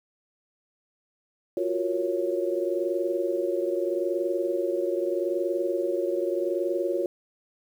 sine chord, Gb major seventh, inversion third, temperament equal, 349.2 / 370 / 466.2 / 554.4 Hz, F4 / Gb4 / Bb4 / Db5, 0 / 0 / 0 / 0 cents, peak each -28 / -30 / -33 / -29 dBFS, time 1.57-7.06 s, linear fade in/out 2 ms, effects 9-bit

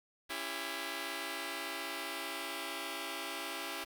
5% pulse chord, C# diminished, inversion none, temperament just, 277.2 / 332.6 / 399.1 Hz, C#4 / E4 / G4, 0 / +16 / +31 cents, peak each -33 / -30 / -32 dBFS, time 0.29-3.85 s, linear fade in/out 20 ms, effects 9-bit

